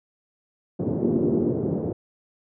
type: band-pass noise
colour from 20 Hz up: white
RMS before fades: -26 dBFS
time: 0.79-1.93 s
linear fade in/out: 10 ms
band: 100 to 430 Hz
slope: 24 dB/octave
type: chord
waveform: sine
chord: G minor seventh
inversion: first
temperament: equal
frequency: 233.1 / 293.7 / 349.2 / 392 Hz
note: Bb3 / D4 / F4 / G4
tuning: 0 / 0 / 0 / 0 cents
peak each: -26 / -30 / -26 / -29 dBFS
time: 0.98-1.55 s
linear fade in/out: 50 ms
effects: none